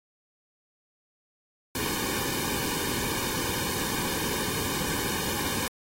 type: noise with comb filter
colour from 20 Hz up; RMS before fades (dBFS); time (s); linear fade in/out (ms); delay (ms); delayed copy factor
pink; -30; 1.75-5.68; 2; 1.5; -0.9
effects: AAC 48 kbps